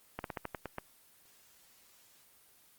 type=slowing click train; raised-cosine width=0.5 ms; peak=-21 dBFS; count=8; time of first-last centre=0.19-0.784 s; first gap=52 ms; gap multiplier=1.16; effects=white hiss -63 dBFS RMS until 2.78 s + Opus 24 kbps

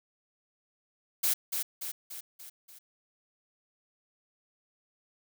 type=noise with echo; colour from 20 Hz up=blue; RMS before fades=-27 dBFS; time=1.23-1.34 s; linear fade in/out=10 ms; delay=290 ms; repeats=5; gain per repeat=-5 dB; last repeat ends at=2.79 s; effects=none

